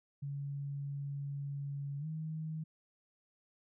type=tone with pitch glide; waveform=sine; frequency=141.1 to 157.47 Hz; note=C#3 to D#3; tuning=+31 to +21 cents; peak=-37 dBFS; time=0.22-2.64 s; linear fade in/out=10 ms; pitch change=+190 cents; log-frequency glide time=1.99-2.06 s; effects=none